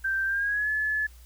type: tone with pitch glide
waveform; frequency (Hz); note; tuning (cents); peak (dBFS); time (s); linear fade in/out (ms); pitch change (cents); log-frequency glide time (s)
sine; 1568 to 1719.8; G6 to A6; 0 to -40; -24; 0.04-1.07; 10; +160; 0.26-0.7
effects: added 60 Hz sine -47 dBFS peak until 1.25 s + white hiss -58 dBFS RMS until 1.25 s